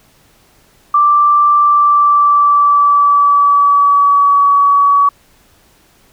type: tone with pitch glide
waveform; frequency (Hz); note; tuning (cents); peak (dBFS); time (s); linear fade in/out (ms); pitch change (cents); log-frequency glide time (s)
sine; 1174.7 to 1133.4; D6 to C#6; 0 to +38; -6; 0.94-5.09; 5; -62; 1.57-4.49
effects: pink hiss -50 dBFS RMS until 6.12 s